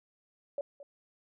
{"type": "tone with echo", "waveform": "sine", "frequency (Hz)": 568, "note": "C#5", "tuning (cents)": 42, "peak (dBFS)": -31, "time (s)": [0.58, 0.61], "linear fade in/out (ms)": 2, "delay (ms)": 220, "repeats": 1, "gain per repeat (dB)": -15, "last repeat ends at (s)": 0.83, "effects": []}